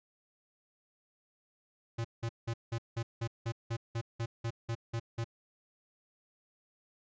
square tone bursts, 115.6 Hz, A#2, 14 cents flat, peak -33 dBFS, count 14, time 1.98-5.244 s, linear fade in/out 10 ms, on 66 ms, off 180 ms, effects resampled to 16000 Hz

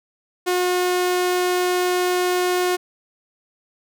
sawtooth tone, 360.8 Hz, F#4, 44 cents flat, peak -14 dBFS, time 0.46-2.77 s, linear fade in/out 20 ms, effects none

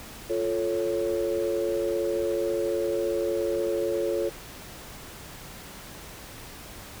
sine chord, F augmented, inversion none, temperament equal, 349.2 / 440 / 554.4 Hz, F4 / A4 / C#5, 0 / 0 / 0 cents, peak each -28 dBFS, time 0.29-4.3 s, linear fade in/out 20 ms, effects tanh soft clip ceiling -15 dBFS + pink hiss -43 dBFS RMS until 7 s

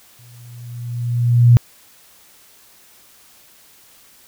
sine tone with exponential growth, 120 Hz, B2, 49 cents flat, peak -4 dBFS, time 0.19-1.57 s, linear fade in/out 0 ms, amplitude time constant 300 ms, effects white hiss -49 dBFS RMS until 4.27 s

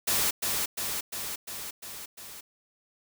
white noise with echo, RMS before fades -26 dBFS, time 0.07-0.31 s, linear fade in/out 10 ms, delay 350 ms, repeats 6, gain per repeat -3 dB, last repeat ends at 2.41 s, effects none

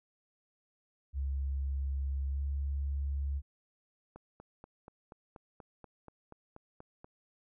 sine tone with pitch glide, 68.4 to 69.84 Hz, C#2 to C#2, -23 to +14 cents, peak -31 dBFS, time 1.13-3.42 s, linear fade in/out 50 ms, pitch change +37 cents, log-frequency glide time 2.31-2.41 s
click train, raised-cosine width 1 ms, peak -35 dBFS, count 13, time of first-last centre 4.16-7.045 s, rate 4.16 Hz
effects none

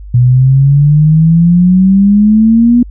sine exponential sweep, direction up, 121 to 244.8 Hz, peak -3 dBFS, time 0.14-2.83 s, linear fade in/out 5 ms, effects added 50 Hz sine -25 dBFS peak until 2.9 s

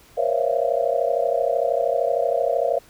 sine tone cluster, 476 / 534 / 567 / 659 / 692 Hz, A#4 / C5 / C#5 / E5 / F5, +36 / +35 / +39 / -1 / -16 cents, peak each -25 dBFS, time 0.17-2.79 s, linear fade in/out 10 ms, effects pink hiss -52 dBFS RMS until 2.89 s

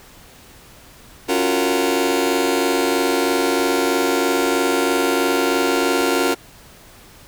sawtooth chord, Gb major seventh, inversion second, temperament just, 277.5 / 346.9 / 370 / 462.5 Hz, Db4 / F4 / Gb4 / Bb4, +2 / -12 / 0 / -14 cents, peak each -18 dBFS, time 1.28-6.35 s, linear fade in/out 20 ms, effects pink hiss -45 dBFS RMS until 7.27 s

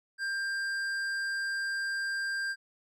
sine tone with hard clipping, 1590 Hz, G6, 24 cents sharp, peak -32 dBFS, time 0.18-2.56 s, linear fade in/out 50 ms, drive 9 dB, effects none

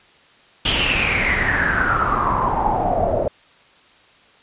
pink noise with low-pass filter sweep, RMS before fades -19 dBFS, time 0.65-3.28 s, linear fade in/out 5 ms, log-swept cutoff 3200 to 570 Hz, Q 8.9, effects white hiss -51 dBFS RMS until 4.42 s + resampled to 8000 Hz

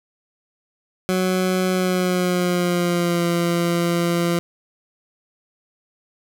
20% pulse tone with pitch glide, 185 to 171.62 Hz, F#3 to F3, 0 to -30 cents, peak -13 dBFS, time 1.09-4.39 s, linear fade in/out 0 ms, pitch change -130 cents, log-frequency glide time 1.71-3.25 s, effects none

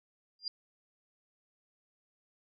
sine tone with exponential growth, 4800 Hz, D8, 37 cents sharp, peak -29 dBFS, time 0.39-0.48 s, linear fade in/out 2 ms, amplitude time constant 18 ms, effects none

